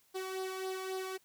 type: tone with flanger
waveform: sawtooth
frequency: 377.4 Hz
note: F#4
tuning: 34 cents sharp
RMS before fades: -39 dBFS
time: 0.14-1.18 s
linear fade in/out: 20 ms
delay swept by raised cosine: 0.2 to 0.92 ms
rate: 3.7 Hz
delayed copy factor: +0.6
effects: white hiss -69 dBFS RMS until 1.24 s